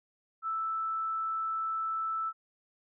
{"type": "tone", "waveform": "sine", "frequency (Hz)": 1318.5, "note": "E6", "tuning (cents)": 0, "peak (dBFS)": -30, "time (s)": [0.42, 2.33], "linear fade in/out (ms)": 50, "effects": []}